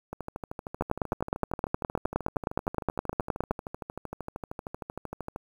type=two click trains; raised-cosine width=1 ms; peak=-21 / -11 dBFS; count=69 / 27; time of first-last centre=0.13-5.361 / 0.81-3.51 s; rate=13 / 9.63 Hz; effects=8-bit